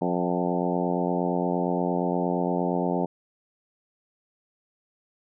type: harmonic tone with a mistuned harmonic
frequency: 88.6 Hz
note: F2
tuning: 25 cents sharp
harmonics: 2 / 3 / 4 / 5 / 6 / 7 / 8 / 9 / 10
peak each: -28 / -30 / -31 / -32 / -33 / -33 / -34 / -35 / -35 dBFS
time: 0.01-3.06 s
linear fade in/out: 10 ms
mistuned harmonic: 8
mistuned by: +16 cents
effects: none